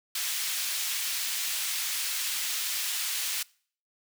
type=high-pass noise; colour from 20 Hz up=pink; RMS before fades=-31 dBFS; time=0.15-3.43 s; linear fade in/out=5 ms; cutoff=2700 Hz; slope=12 dB/octave; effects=noise-tail reverb RT60 0.5 s tail -24 dB re dry